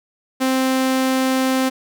sawtooth tone, 261.6 Hz, C4, in tune, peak -12 dBFS, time 0.4-1.7 s, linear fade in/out 20 ms, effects none

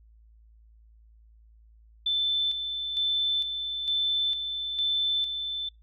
sine tone with tremolo, 3529 Hz, A7, 4 cents sharp, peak -23 dBFS, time 2.06-5.69 s, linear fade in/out 5 ms, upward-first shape square, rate 1.1 Hz, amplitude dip 50%, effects noise-tail reverb RT60 0.2 s tail -26 dB re dry + added 55 Hz sine -53 dBFS peak until 5.82 s

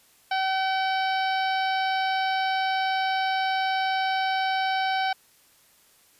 harmonic tone with a mistuned harmonic, 763 Hz, G5, 47 cents flat, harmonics 1 / 2 / 3 / 4 / 5 / 6 / 7, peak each -24 / -30 / -34 / -36 / -38 / -40 / -41 dBFS, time 0.31-5.13 s, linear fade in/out 5 ms, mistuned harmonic 5, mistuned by +19 cents, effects white hiss -59 dBFS RMS until 6.19 s + resampled to 32000 Hz

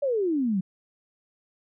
sine exponential sweep, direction down, 587.3 to 178.8 Hz, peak -22 dBFS, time 0.02-0.61 s, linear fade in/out 10 ms, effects none

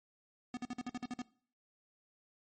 square tone bursts, 247.2 Hz, B3, 2 cents sharp, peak -38 dBFS, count 9, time 0.54-1.219 s, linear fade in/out 2 ms, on 31 ms, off 50 ms, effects noise-tail reverb RT60 0.5 s tail -21 dB re dry + MP3 32 kbps

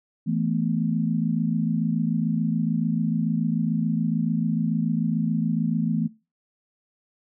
sine chord, E suspended fourth, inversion none, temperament equal, 164.81 / 220 / 246.9 Hz, E3 / A3 / B3, 0 / 0 / 0 cents, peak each -25 / -25 / -28 dBFS, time 0.26-6.08 s, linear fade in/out 20 ms, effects noise-tail reverb RT60 0.3 s tail -21 dB re dry

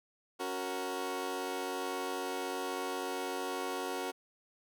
20% pulse chord, F# major, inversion second, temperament equal, 277.2 / 370 / 466.2 Hz, C#4 / F#4 / A#4, 0 / 0 / 0 cents, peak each -37 / -33 / -35 dBFS, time 0.39-4.12 s, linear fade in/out 20 ms, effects none

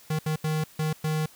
square tone bursts at uneven times, 155.56 Hz, D#3, in tune, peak -25 dBFS, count 5, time 0.1-0.19 / 0.26-0.36 / 0.44-0.64 / 0.79-0.93 / 1.04-1.26 s, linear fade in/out 5 ms, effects white hiss -53 dBFS RMS until 1.35 s

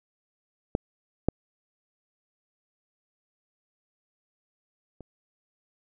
clicks, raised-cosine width 2 ms, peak -10 / -8 / -29 dBFS, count 3, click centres 0.751 / 1.286 / 5.007 s, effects none

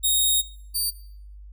10% pulse tone pair in turn, 3735 / 4626 Hz, A#7 / D8, +3 / -27 cents, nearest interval major third, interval 370 cents, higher second, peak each -11 / -16 dBFS, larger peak first, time 0.03-0.42 / 0.74-0.91 s, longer first, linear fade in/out 20 ms, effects noise-tail reverb RT60 0.6 s tail -18 dB re dry + added 50 Hz sine -40 dBFS peak until 1.52 s

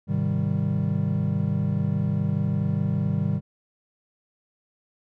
triangle chord, Ab major seventh, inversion none, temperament equal, 103.83 / 130.81 / 155.56 / 196 Hz, Ab2 / C3 / Eb3 / G3, 0 / 0 / 0 / 0 cents, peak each -26 / -27 / -24 / -25 dBFS, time 0.07-3.41 s, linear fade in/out 50 ms, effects none

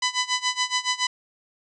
10% pulse tone with tremolo, 1000 Hz, B5, 21 cents sharp, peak -11 dBFS, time 0.02-1.07 s, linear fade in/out 5 ms, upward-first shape sine, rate 7.1 Hz, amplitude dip 90%, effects resampled to 22050 Hz

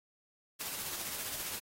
white noise with tremolo, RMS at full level -38 dBFS, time 0.59-1.6 s, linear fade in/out 20 ms, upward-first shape sine, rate 15 Hz, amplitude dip 35%, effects AAC 48 kbps

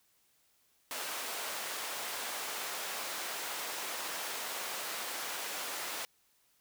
pink high-pass noise, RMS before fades -39 dBFS, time 0.91-6.05 s, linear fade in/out 0 ms, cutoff 640 Hz, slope 12 dB/octave, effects white hiss -71 dBFS RMS until 6.6 s

